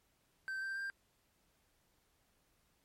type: tone with pitch steps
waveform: triangle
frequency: 1553 / 1570.1 / 1587.5 Hz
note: G6 / G6 / G6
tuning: -17 / +2 / +21 cents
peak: -36 dBFS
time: 0.48-0.9 s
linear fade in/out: 0 ms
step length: 140 ms
effects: pink hiss -75 dBFS RMS until 2.84 s + MP3 64 kbps